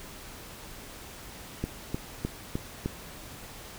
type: click train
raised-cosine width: 3 ms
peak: -16 dBFS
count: 5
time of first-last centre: 1.64-2.86 s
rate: 3.28 Hz
effects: pink hiss -45 dBFS RMS until 3.78 s